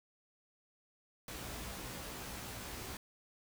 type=noise with comb filter; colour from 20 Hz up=pink; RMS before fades=-45 dBFS; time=1.28-2.97 s; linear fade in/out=2 ms; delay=16 ms; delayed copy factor=+0.8; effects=none